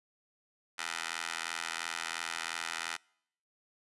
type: tone with high-pass filter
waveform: 15% pulse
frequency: 82.9 Hz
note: E2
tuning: 10 cents sharp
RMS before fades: -38 dBFS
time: 0.78-2.97 s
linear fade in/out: 10 ms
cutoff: 1500 Hz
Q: 1.1
effects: noise-tail reverb RT60 0.7 s tail -26 dB re dry + resampled to 24000 Hz